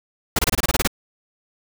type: noise bursts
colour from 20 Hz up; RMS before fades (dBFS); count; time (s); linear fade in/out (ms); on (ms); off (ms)
pink; -18; 10; 0.36-0.875; 5; 29; 25
effects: none